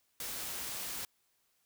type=noise; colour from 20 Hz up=white; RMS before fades=-40 dBFS; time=0.2-1.05 s; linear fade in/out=2 ms; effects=white hiss -75 dBFS RMS until 1.65 s